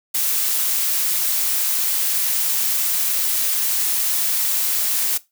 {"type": "noise", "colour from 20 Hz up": "blue", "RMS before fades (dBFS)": -20, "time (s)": [0.14, 5.18], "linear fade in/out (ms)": 10, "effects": ["noise-tail reverb RT60 0.2 s tail -18 dB re dry"]}